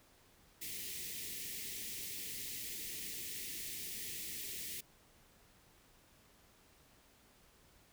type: band-stop noise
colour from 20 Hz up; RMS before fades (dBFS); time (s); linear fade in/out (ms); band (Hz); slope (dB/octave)
white; -44; 0.61-4.81; 10; 470 to 1800; 96
effects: pink hiss -66 dBFS RMS until 7.92 s